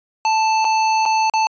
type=tone with dropouts; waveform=square; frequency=880 Hz; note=A5; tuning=in tune; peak=-15 dBFS; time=0.25-1.47 s; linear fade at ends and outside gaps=1 ms; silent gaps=0.645-0.65 / 1.054-1.06 / 1.298-1.337 s; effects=resampled to 16000 Hz